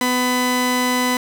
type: tone pair together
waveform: sawtooth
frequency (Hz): 250 / 1000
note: B3 / B5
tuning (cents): +21 / +21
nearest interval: 2 octaves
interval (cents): 2400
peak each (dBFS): -15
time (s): 0.01-1.17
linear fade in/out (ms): 2
effects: none